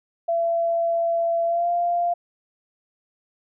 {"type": "tone with pitch glide", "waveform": "sine", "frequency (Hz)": [674, 695], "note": ["E5", "F5"], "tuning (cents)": [38, -9], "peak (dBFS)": -19, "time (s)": [0.28, 2.14], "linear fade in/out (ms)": 10, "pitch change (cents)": 53, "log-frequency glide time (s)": [1.45, 1.69], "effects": []}